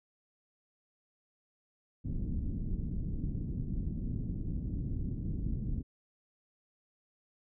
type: low-pass noise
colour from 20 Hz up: pink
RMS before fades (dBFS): -35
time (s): 2.04-5.83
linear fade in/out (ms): 20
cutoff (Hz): 260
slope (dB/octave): 24
effects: none